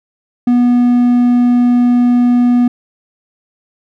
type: tone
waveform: triangle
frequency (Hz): 243.8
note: B3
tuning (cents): -22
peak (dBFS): -5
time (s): 0.47-2.68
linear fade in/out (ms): 5
effects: none